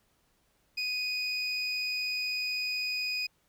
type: tone pair together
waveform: triangle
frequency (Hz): 2489 / 4978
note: D#7 / D#8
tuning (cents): 0 / 0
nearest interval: octave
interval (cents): 1200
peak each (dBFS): -31 / -32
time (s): 0.77-3.27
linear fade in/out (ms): 10
effects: pink hiss -71 dBFS RMS until 3.48 s